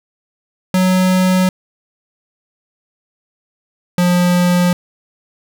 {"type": "tone pair in turn", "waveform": "square", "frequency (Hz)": [185, 177.5], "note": ["F#3", "F3"], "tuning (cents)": [0, 28], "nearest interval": "minor second", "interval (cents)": 72, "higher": "first", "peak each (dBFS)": -11, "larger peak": "neither", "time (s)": [[0.74, 1.49], [3.98, 4.73]], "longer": "neither", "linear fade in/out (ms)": 2, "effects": []}